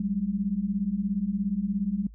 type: beating tone pair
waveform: sine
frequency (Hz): 188.4 / 205.4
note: F#3 / G#3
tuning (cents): +32 / -19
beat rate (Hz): 17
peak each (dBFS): -29 / -27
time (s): 0-2.07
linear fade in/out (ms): 5
effects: noise-tail reverb RT60 0.1 s tail -25 dB re dry + added 52 Hz sine -44 dBFS peak until 2.14 s